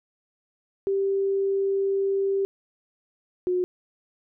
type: tone pair in turn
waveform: sine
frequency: 392 / 362.2 Hz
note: G4 / F#4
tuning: 0 / -37 cents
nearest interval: minor second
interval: 137 cents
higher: first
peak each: -21 dBFS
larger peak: neither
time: 0.87-2.45 / 3.47-3.64 s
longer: first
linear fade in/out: 0 ms
effects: none